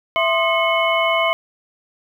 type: tone cluster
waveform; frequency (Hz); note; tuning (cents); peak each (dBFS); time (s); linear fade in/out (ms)
sine; 662 / 1052 / 1225 / 2181 / 3004; E5 / C6 / D#6 / C#7 / F#7; +7 / +9 / -27 / -29 / +26; -19 / -21 / -27 / -20 / -25; 0.16-1.33; 0
effects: 8-bit